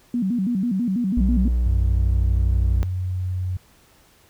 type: tone with vibrato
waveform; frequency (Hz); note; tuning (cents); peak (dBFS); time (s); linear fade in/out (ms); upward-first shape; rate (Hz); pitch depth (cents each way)
sine; 213.9; A3; -49; -19; 0.14-1.48; 2; square; 6.1; 210
type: tone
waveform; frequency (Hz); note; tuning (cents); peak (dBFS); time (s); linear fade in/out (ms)
triangle; 59.8; A#1; +45; -15; 1.17-2.83; 0
type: tone with pitch glide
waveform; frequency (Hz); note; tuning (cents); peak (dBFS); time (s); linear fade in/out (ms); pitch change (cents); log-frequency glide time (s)
sine; 92.5 to 91.81; F#2 to F#2; 0 to -13; -22; 1.66-3.57; 5; -13; 1.93-2.75
effects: pink hiss -55 dBFS RMS until 4.29 s